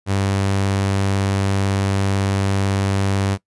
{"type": "tone", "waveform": "sawtooth", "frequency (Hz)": 98, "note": "G2", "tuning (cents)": 0, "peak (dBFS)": -13, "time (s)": [0.06, 3.38], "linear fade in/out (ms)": 50, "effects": ["noise-tail reverb RT60 0.1 s tail -19 dB re dry", "resampled to 24000 Hz"]}